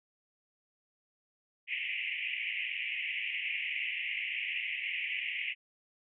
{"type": "band-pass noise", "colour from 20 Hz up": "pink", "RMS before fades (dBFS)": -36, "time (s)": [1.67, 5.55], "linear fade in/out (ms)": 50, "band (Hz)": [2000, 2900], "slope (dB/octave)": 96, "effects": []}